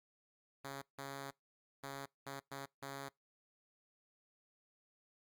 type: tone bursts at uneven times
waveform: 5% pulse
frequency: 138.1 Hz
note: C#3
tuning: 6 cents flat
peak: -33 dBFS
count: 6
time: 0.64-0.82 / 0.98-1.31 / 1.83-2.06 / 2.26-2.4 / 2.51-2.66 / 2.82-3.09 s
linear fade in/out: 10 ms
effects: noise-tail reverb RT60 0.2 s tail -25 dB re dry + Opus 48 kbps